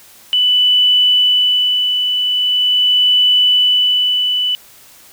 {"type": "tone with tremolo", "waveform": "sine", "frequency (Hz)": 2983, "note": "F#7", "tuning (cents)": 13, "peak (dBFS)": -8, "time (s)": [0.33, 4.55], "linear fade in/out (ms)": 0, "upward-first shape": "sine", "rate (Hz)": 0.42, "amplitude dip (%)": 45, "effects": ["white hiss -43 dBFS RMS until 5.12 s"]}